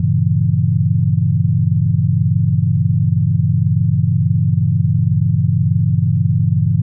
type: chord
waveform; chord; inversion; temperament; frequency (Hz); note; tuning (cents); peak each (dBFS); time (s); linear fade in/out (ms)
sine; G diminished seventh; none; equal; 98 / 116.54 / 138.59 / 164.81; G2 / Bb2 / Db3 / Fb3; 0 / 0 / 0 / 0; -17; 0-6.82; 5
effects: none